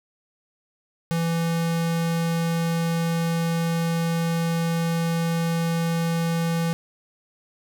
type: tone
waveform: square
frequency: 166.7 Hz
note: E3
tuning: 20 cents sharp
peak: -22 dBFS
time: 1.11-6.73 s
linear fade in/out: 0 ms
effects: none